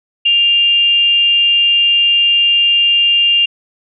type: tone with frequency modulation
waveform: sine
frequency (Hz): 2800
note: F7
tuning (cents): +4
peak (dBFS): -8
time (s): 0.25-3.46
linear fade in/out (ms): 10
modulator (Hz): 426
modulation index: 0.21
effects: none